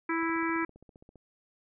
harmonic tone, 329.6 Hz, E4, in tune, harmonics 1 / 3 / 4 / 5 / 6 / 7, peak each -30 / -35 / -36 / -37 / -38 / -38 dBFS, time 0.09-0.65 s, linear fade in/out 5 ms
click train, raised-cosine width 2 ms, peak -40 dBFS, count 15, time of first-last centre 0.23-1.157 s, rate 15.1 Hz
effects none

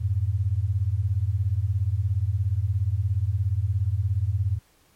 sine beating tone pair, 88.9 / 105.9 Hz, F2 / G#2, +31 / +34 cents, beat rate 17 Hz, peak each -24 dBFS, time 0-4.59 s, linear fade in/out 20 ms, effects pink hiss -61 dBFS RMS until 4.95 s + MP3 64 kbps

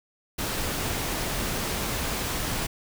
pink noise, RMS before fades -29 dBFS, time 0.38-2.67 s, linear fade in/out 10 ms, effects none

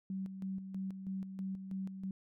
sine tone with tremolo, 191.2 Hz, G3, 43 cents flat, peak -36 dBFS, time 0.1-2.11 s, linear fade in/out 2 ms, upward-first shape square, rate 3.1 Hz, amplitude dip 55%, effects none

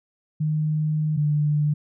sine tone pair in turn, 153.8 / 148.9 Hz, D#3 / D3, -20 / +24 cents, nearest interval minor second, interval 56 cents, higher first, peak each -20 / -18 dBFS, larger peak second, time 0.4-1.17 / 1.17-1.74 s, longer first, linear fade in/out 10 ms, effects none

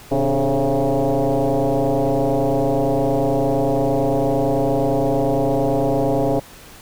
sine tone with frequency modulation, 123.6 Hz, B2, 2 cents sharp, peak -15 dBFS, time 0.11-6.4 s, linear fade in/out 10 ms, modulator 138 Hz, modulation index 4.6, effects pink hiss -42 dBFS RMS until 6.81 s

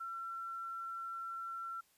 sine tone, 1353 Hz, E6, 45 cents sharp, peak -40 dBFS, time 0-1.81 s, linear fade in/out 10 ms, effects white hiss -71 dBFS RMS until 1.97 s + resampled to 32000 Hz

